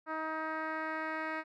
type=tone with low-pass filter sweep; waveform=10% pulse; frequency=315.7 Hz; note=D#4; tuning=25 cents sharp; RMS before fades=-37 dBFS; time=0.06-1.44 s; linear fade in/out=50 ms; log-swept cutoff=1400 to 2200 Hz; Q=1.8; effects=none